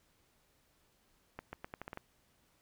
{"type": "accelerating click train", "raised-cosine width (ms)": 0.5, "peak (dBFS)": -27, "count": 8, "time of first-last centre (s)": [1.39, 1.974], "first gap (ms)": 140, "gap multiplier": 0.82, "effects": ["pink hiss -72 dBFS RMS until 2.61 s"]}